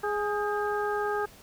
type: harmonic tone with a mistuned harmonic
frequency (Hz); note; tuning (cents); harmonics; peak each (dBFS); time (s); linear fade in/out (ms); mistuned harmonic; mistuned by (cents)
415.3; G#4; 0; 1 / 2 / 3 / 4; -29 / -32 / -34 / -35; 0.03-1.26; 10; 4; -61
effects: pink hiss -52 dBFS RMS until 1.42 s